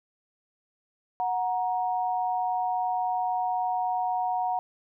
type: tone pair together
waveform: sine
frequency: 735 / 938.7 Hz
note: F#5 / A#5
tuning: -12 / +12 cents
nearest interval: major third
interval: 424 cents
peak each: -26 / -30 dBFS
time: 1.2-4.59 s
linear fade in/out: 0 ms
effects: none